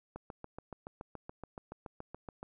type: click train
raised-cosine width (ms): 1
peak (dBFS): -29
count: 17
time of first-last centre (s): 0.16-2.43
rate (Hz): 7.05
effects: none